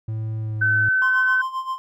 triangle tone with pitch glide, 110 to 107.61 Hz, A2 to A2, 0 to -38 cents, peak -22 dBFS, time 0.08-0.89 s, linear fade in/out 5 ms, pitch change -38 cents, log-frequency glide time 0.39-0.61 s
sine tone, 1524 Hz, G6, 49 cents flat, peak -16 dBFS, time 0.61-1.42 s, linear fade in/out 10 ms
triangle tone with tremolo, 1046.5 Hz, C6, in tune, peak -20 dBFS, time 1.02-1.78 s, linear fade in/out 0 ms, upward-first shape sine, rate 7.6 Hz, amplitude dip 75%
effects none

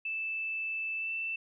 sine tone with pitch glide, 2637 to 2663 Hz, E7 to E7, 0 to +17 cents, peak -32 dBFS, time 0.05-1.36 s, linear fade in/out 5 ms, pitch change +17 cents, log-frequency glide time 0.97-1.11 s, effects none

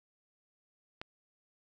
click, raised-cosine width 0.3 ms, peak -24 dBFS, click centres 1.015 s, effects none

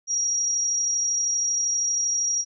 sine tone with amplitude modulation, 5690 Hz, F8, 31 cents sharp, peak -20 dBFS, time 0.07-2.45 s, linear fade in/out 50 ms, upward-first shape sine, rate 32.7 Hz, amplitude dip 25%, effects none

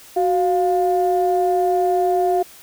sine tone pair together, 370 / 701.7 Hz, F#4 / F5, 0 / +8 cents, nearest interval major seventh, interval 1108 cents, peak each -17 dBFS, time 0.16-2.43 s, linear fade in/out 10 ms, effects tanh soft clip ceiling -8 dBFS + white hiss -44 dBFS RMS until 2.62 s

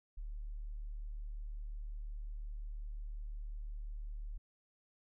sine tone, 37.2 Hz, D1, 23 cents sharp, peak -40 dBFS, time 0.17-4.38 s, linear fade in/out 10 ms, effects none

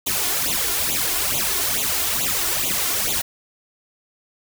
white noise with flanger, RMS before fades -22 dBFS, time 0.06-3.22 s, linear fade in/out 10 ms, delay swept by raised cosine 0.28 to 2.88 ms, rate 2.3 Hz, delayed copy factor +0.9, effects none

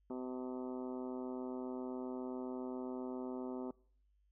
harmonic tone with a mistuned harmonic, 127.4 Hz, C3, 46 cents flat, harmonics 2 / 3 / 4 / 5 / 6 / 7 / 8 / 9 / 10, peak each -42 / -45 / -51 / -52 / -58 / -54 / -61 / -60 / -63 dBFS, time 0.1-3.71 s, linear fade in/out 2 ms, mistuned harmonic 10, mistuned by -23 cents, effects noise-tail reverb RT60 0.6 s tail -24 dB re dry + added 50 Hz sine -70 dBFS peak until 4.31 s

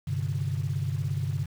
sine chord, G suspended fourth, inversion none, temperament equal with one note detuned, 98 / 129.68 / 146.83 Hz, G2 / C3 / D3, 0 / -15 / 0 cents, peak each -30 dBFS, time 0.07-1.46 s, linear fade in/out 10 ms, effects tanh soft clip ceiling -19 dBFS + 8-bit

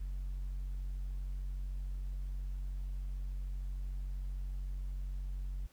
triangle tone with hard clipping, 46.61 Hz, F#1, 13 cents sharp, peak -35 dBFS, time 0-5.67 s, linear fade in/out 10 ms, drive 1 dB, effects pink hiss -67 dBFS RMS until 5.72 s

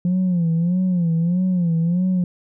sine tone with vibrato, 174.61 Hz, F3, in tune, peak -14 dBFS, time 0.05-2.24 s, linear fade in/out 2 ms, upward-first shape sine, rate 1.6 Hz, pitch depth 110 cents each way, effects tanh soft clip ceiling -14 dBFS

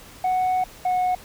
sine tone pair in turn, 740 / 731.5 Hz, F#5 / F#5, 0 / -20 cents, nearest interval unison, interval 20 cents, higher first, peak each -16 dBFS, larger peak neither, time 0.24-0.64 / 0.85-1.15 s, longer first, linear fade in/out 5 ms, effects tanh soft clip ceiling -18 dBFS + pink hiss -45 dBFS RMS until 1.24 s

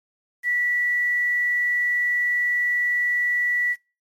sine tone with quantisation, 1950 Hz, B6, 23 cents flat, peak -19 dBFS, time 0.43-3.76 s, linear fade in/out 50 ms, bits 8, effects noise-tail reverb RT60 0.3 s tail -24 dB re dry + MP3 64 kbps

